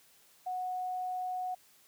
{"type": "tone", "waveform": "sine", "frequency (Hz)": 735, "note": "F#5", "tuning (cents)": -12, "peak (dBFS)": -33, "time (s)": [0.46, 1.55], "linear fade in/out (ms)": 10, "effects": ["white hiss -63 dBFS RMS until 1.87 s", "high-pass 80 Hz 12 dB/octave"]}